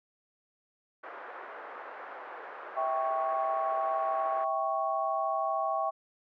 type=band-pass noise; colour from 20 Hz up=white; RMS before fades=-44 dBFS; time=1.03-4.45 s; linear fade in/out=10 ms; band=430 to 1500 Hz; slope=24 dB/octave
type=chord; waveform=sine; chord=C# diminished; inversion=first; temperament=equal with one note detuned; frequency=650.9 / 784 / 1108.7 Hz; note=E5 / G5 / C#6; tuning=-22 / 0 / 0 cents; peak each=-32 dBFS; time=2.76-5.91 s; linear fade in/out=20 ms
effects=none